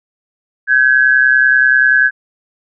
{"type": "tone pair together", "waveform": "sine", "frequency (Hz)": [1543, 1673.3], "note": ["G6", "G#6"], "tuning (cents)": [-28, 13], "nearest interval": "minor second", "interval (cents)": 141, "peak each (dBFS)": -10, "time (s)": [0.67, 2.11], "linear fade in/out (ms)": 50, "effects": []}